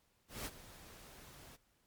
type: noise with ADSR envelope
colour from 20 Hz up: pink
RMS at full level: -41 dBFS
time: 0.28-1.57 s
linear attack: 180 ms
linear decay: 39 ms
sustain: -15 dB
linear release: 22 ms
effects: pink hiss -75 dBFS RMS until 1.86 s + MP3 96 kbps